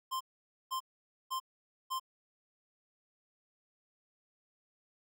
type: tone bursts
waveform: square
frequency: 1046.5 Hz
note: C6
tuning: in tune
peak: -34 dBFS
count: 4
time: 0.11-1.998 s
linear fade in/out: 20 ms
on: 97 ms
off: 500 ms
effects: none